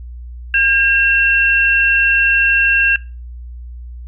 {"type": "tone pair together", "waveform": "sine", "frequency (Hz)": [1613, 2713], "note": ["G6", "E7"], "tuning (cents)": [49, 49], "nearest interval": "major sixth", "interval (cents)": 900, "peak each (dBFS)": -13, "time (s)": [0.54, 2.96], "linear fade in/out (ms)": 2, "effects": ["noise-tail reverb RT60 0.3 s tail -19 dB re dry", "added 60 Hz sine -28 dBFS peak until 4.07 s"]}